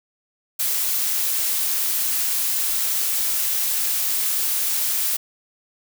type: noise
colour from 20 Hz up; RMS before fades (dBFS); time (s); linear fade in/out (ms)
blue; -22; 0.59-5.17; 10
effects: none